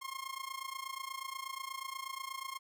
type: tone with amplitude modulation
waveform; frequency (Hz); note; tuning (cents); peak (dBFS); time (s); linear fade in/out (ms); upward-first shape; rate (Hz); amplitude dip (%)
sawtooth; 1070; C6; +38; -33; 0.01-2.59; 20; sine; 28.3; 85
effects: none